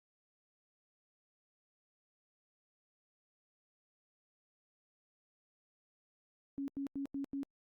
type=tone bursts; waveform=sine; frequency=277.2 Hz; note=C#4; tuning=in tune; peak=-36 dBFS; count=5; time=6.58-7.432 s; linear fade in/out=0 ms; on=100 ms; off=88 ms; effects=Opus 48 kbps